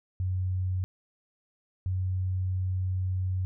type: tone pair in turn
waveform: sine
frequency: 92.5 / 92.83 Hz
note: F#2 / F#2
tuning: 0 / +6 cents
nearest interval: unison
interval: 6 cents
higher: second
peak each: -26 dBFS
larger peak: neither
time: 0.2-0.84 / 1.86-3.45 s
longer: second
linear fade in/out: 0 ms
effects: none